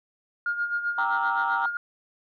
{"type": "tone with tremolo", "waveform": "sine", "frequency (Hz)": 1418, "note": "F6", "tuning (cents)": 26, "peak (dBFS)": -22, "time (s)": [0.46, 1.77], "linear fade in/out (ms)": 2, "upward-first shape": "sine", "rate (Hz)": 7.7, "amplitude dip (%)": 65}
{"type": "chord", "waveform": "sine", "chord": "E half-diminished seventh", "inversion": "first", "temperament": "equal", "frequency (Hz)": [784, 932.3, 1174.7, 1318.5], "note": ["G5", "Bb5", "D6", "E6"], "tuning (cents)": [0, 0, 0, 0], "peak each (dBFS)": [-29, -26, -32, -31], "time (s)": [0.98, 1.66], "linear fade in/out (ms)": 2}
{"effects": ["tanh soft clip ceiling -16 dBFS"]}